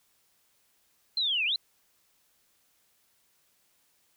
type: linear two-way sweep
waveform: sine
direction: down then up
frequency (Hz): 4186 to 2349 to 4186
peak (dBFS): -25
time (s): 1.17-1.56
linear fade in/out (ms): 2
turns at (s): 1.45
effects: white hiss -69 dBFS RMS until 4.16 s